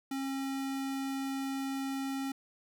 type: tone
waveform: square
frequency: 270.6 Hz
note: C#4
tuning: 42 cents flat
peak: -34 dBFS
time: 0.11-2.32 s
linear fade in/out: 5 ms
effects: none